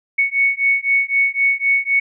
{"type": "beating tone pair", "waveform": "sine", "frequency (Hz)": [2217, 2220.9], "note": ["C#7", "C#7"], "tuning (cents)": [0, 3], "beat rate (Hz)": 3.9, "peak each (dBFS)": -17, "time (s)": [0.18, 2], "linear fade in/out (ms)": 10, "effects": []}